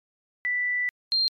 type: tone pair in turn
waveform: sine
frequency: 1975.5 / 4186 Hz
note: B6 / C8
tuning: 0 / 0 cents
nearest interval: octave + minor second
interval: 1300 cents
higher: second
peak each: -23 / -20 dBFS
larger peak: second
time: 0.45-0.89 / 1.12-1.28 s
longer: first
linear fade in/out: 0 ms
effects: MP3 96 kbps